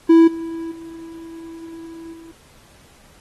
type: tone with level steps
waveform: triangle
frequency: 329.6 Hz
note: E4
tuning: in tune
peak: -5 / -23 / -31 / -36 dBFS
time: 0.09-2.32 s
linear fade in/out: 10 ms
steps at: 0.27 / 0.71 / 2.13 s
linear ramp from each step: 10 ms
effects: pink hiss -51 dBFS RMS until 3.2 s + AAC 32 kbps